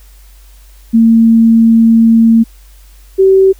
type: tone pair in turn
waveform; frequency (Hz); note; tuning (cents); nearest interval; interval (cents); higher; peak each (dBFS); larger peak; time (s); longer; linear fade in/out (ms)
sine; 227.2 / 383.7; A#3 / G4; -44 / -37; major sixth; 907; second; -3; neither; 0.93-2.44 / 3.18-3.53; first; 20
effects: added 48 Hz sine -36 dBFS peak until 3.59 s + white hiss -47 dBFS RMS until 3.59 s